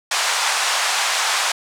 pink band-pass noise, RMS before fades -20 dBFS, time 0.11-1.52 s, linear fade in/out 5 ms, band 780 to 8800 Hz, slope 24 dB/octave, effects none

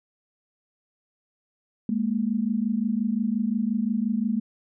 sine tone pair together, 207.7 / 233.4 Hz, G#3 / A#3, 0 / +2 cents, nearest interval major second, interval 202 cents, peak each -25 dBFS, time 1.89-4.4 s, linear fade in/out 2 ms, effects none

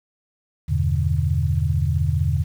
sine chord, E minor seventh, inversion none, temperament equal, 82.41 / 98 / 123.47 / 146.83 Hz, E2 / G2 / B2 / D3, 0 / 0 / 0 / 0 cents, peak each -21 / -25 / -25 / -23 dBFS, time 0.68-2.44 s, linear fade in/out 20 ms, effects 8-bit

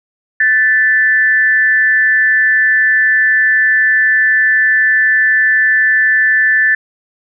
sine tone with amplitude modulation, 1760 Hz, A6, in tune, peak -5 dBFS, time 0.4-6.75 s, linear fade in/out 5 ms, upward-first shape sine, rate 232 Hz, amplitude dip 60%, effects none

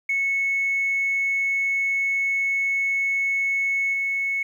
sine tone with level steps, 2202 Hz, C#7, 12 cents flat, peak -19 / -21 dBFS, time 0.09-4.43 s, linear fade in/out 5 ms, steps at 3.93 s, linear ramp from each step 10 ms, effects tanh soft clip ceiling -16 dBFS + 9-bit

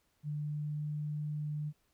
sine tone with pitch glide, 148.7 to 149.82 Hz, D3 to D3, +22 to +35 cents, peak -34 dBFS, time 0.23-1.73 s, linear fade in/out 50 ms, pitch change +13 cents, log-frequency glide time 0.35-0.91 s, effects pink hiss -75 dBFS RMS until 1.93 s

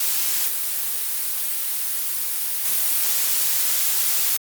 blue noise with level steps, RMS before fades -21 / -24 / -20 dBFS, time 0-4.37 s, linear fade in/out 5 ms, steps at 0.48 / 2.65 s, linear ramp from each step 5 ms, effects Opus 48 kbps

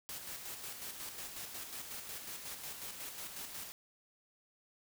white noise with tremolo, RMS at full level -44 dBFS, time 0.09-3.72 s, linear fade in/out 0 ms, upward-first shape square, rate 5.5 Hz, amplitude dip 40%, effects none

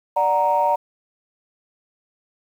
sine chord, D augmented, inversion none, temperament equal, 587.3 / 740 / 932.3 Hz, D5 / F#5 / A#5, 0 / 0 / 0 cents, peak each -21 / -22 / -17 dBFS, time 0.16-0.76 s, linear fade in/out 10 ms, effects tanh soft clip ceiling -8 dBFS + 8-bit

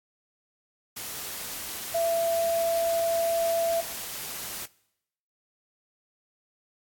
sine tone in noise, 670 Hz, E5, 28 cents sharp, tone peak -23 dBFS, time 1.94-3.81 s, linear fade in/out 10 ms, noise white, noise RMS -36 dBFS, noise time 0.96-4.66 s, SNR +10 dB, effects noise-tail reverb RT60 0.8 s tail -22 dB re dry + AAC 64 kbps

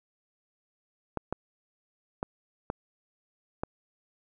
clicks, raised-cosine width 1 ms, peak -16 dBFS, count 5, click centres 1.173 / 1.326 / 2.229 / 2.701 / 3.635 s, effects none

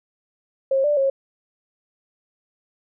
sine tone with pitch steps, 538 / 589 / 543 Hz, C5 / D5 / C#5, +48 / +5 / -36 cents, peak -16 dBFS, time 0.71-1.1 s, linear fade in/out 5 ms, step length 130 ms, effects none

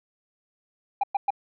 sine tone bursts, 802 Hz, G5, 39 cents sharp, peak -17 dBFS, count 3, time 1.01-1.305 s, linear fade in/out 5 ms, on 25 ms, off 110 ms, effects tanh soft clip ceiling -19 dBFS

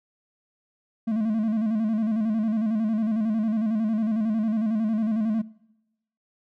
triangle tone with vibrato, 219.1 Hz, A3, 7 cents flat, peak -20 dBFS, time 1.07-5.42 s, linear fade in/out 10 ms, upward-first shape square, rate 11 Hz, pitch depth 63 cents each way, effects noise-tail reverb RT60 0.9 s tail -22 dB re dry

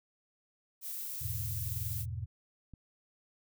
violet noise, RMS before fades -40 dBFS, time 0.81-2.06 s, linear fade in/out 50 ms
sine chord, E major, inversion none, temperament equal, 82.41 / 103.83 / 123.47 Hz, E2 / G#2 / B2, 0 / 0 / 0 cents, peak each -40 dBFS, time 1.21-2.26 s, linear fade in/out 10 ms
click, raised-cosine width 5 ms, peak -37 dBFS, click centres 2.737 s
effects none

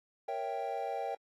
triangle chord, A# diminished seventh, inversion none, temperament equal, 466.2 / 554.4 / 659.3 / 784 Hz, A#4 / C#5 / E5 / G5, 0 / 0 / 0 / 0 cents, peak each -39 / -39 / -39 / -35 dBFS, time 0.28-1.15 s, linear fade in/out 5 ms, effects AAC 48 kbps

